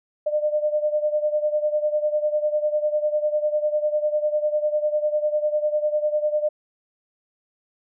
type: beating tone pair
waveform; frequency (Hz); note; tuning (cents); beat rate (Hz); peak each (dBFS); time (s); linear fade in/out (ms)
sine; 600 / 610; D5 / D#5; +37 / -34; 10; -21 / -25; 0.26-6.49; 10
effects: none